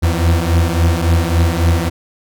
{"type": "beating tone pair", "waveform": "40% pulse", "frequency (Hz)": [82.41, 86.01], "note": ["E2", "F2"], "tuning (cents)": [0, -26], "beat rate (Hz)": 3.6, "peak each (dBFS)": [-13, -14], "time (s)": [0.02, 1.9], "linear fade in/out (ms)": 20, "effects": []}